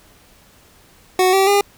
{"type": "tone with pitch steps", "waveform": "25% pulse", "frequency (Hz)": [370, 386.6, 404], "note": ["F#4", "G4", "G#4"], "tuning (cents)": [0, -24, -48], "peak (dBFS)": -8, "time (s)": [1.19, 1.61], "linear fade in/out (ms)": 2, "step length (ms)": 140, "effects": ["pink hiss -50 dBFS RMS until 1.77 s"]}